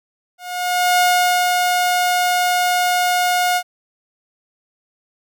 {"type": "tone with ADSR envelope", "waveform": "sawtooth", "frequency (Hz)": 719, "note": "F#5", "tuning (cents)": -50, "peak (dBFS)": -8, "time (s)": [0.38, 3.63], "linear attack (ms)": 610, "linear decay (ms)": 470, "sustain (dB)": -3, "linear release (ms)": 65, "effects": []}